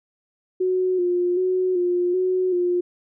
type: tone with vibrato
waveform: sine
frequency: 362.1 Hz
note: F#4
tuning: 37 cents flat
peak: -18 dBFS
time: 0.6-2.81 s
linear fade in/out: 10 ms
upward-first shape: square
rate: 1.3 Hz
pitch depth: 35 cents each way
effects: none